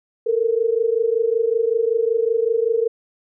sine tone pair together, 445.1 / 470.4 Hz, A4 / A#4, +20 / +16 cents, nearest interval minor second, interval 96 cents, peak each -19 dBFS, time 0.26-2.88 s, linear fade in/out 10 ms, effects none

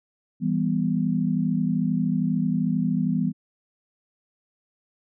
sine chord, E minor, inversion none, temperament just, 164.81 / 197.78 / 247.2 Hz, E3 / G3 / B3, 0 / +16 / +2 cents, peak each -25 dBFS, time 0.4-3.33 s, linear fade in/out 50 ms, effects none

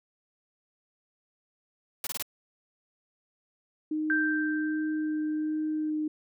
white noise bursts, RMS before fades -33 dBFS, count 4, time 2.04-2.225 s, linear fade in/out 2 ms, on 29 ms, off 23 ms
sine tone with vibrato, 307.8 Hz, D#4, 19 cents flat, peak -27 dBFS, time 3.91-6.08 s, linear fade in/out 5 ms, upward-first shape sine, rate 1.3 Hz, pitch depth 8 cents each way
sine tone with exponential decay, 1568 Hz, G6, in tune, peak -23 dBFS, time 4.1-5.9 s, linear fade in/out 1 ms, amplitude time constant 390 ms
effects none

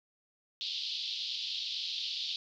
pink band-pass noise, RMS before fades -37 dBFS, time 0.61-2.36 s, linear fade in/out 0 ms, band 3100 to 4700 Hz, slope 48 dB/octave, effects none

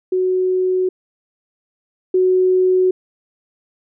sine tone pair in turn, 370 / 370 Hz, F#4 / F#4, 0 / 0 cents, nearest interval unison, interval 0 cents, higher neither, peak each -14 / -11 dBFS, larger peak second, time 0.12-0.89 / 2.14-2.91 s, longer neither, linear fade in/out 5 ms, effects none

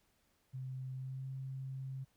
sine tone with pitch glide, 130.3 to 133.04 Hz, C3 to C3, -7 to +29 cents, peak -40 dBFS, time 0.53-2.05 s, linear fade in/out 20 ms, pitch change +36 cents, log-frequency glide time 0.95-1.27 s, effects pink hiss -75 dBFS RMS until 2.16 s

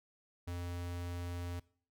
square tone, 87.6 Hz, F2, 6 cents sharp, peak -39 dBFS, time 0.47-1.6 s, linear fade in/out 10 ms, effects noise-tail reverb RT60 0.5 s tail -21 dB re dry

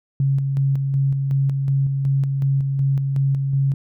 sine tone with tremolo, 137.1 Hz, C#3, 19 cents flat, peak -15 dBFS, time 0.2-3.74 s, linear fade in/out 2 ms, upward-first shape square, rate 2.7 Hz, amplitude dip 35%, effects none

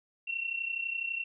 sine tone pair together, 2714 / 2746 Hz, E7 / F7, +50 / -30 cents, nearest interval unison, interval 20 cents, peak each -33 / -37 dBFS, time 0.27-1.24 s, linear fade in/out 10 ms, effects none

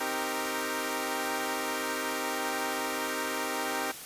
10% pulse chord, C minor seventh, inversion none, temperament equal with one note detuned, 261.6 / 311.1 / 392 / 464 Hz, C4 / Eb4 / G4 / Bb4, 0 / 0 / 0 / -8 cents, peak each -28 dBFS, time 0-3.92 s, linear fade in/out 10 ms, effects white hiss -43 dBFS RMS until 4.05 s + resampled to 32000 Hz

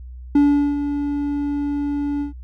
triangle tone with ADSR envelope, 287.6 Hz, D4, 36 cents flat, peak -8 dBFS, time 0.35-2.33 s, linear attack 5 ms, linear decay 400 ms, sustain -10 dB, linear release 120 ms, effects added 62 Hz sine -33 dBFS peak until 2.43 s

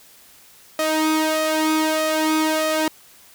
sawtooth tone with flanger, 313.2 Hz, D#4, 11 cents sharp, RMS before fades -20 dBFS, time 0.79-2.88 s, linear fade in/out 2 ms, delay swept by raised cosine 1.6 to 2.37 ms, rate 1.6 Hz, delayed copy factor +0.65, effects white hiss -49 dBFS RMS until 3.34 s

